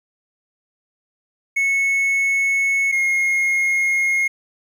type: tone pair in turn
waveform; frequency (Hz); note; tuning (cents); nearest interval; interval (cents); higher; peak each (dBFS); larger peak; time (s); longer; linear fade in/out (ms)
triangle; 2200 / 2149; C#7 / C7; -14 / +46; unison; 40; first; -14; neither; 1.56-2.92 / 2.92-4.28; neither; 10
effects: 9-bit